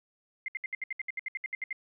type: tone bursts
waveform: sine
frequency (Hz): 2093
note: C7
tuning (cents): 0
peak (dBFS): -31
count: 15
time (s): 0.46-1.728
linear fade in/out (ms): 2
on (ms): 22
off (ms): 67
effects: none